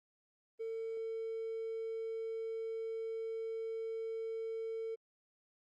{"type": "tone with hard clipping", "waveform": "triangle", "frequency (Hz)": 450, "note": "A4", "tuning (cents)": 39, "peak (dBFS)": -38, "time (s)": [0.59, 4.96], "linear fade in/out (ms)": 20, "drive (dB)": 4, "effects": ["Opus 32 kbps"]}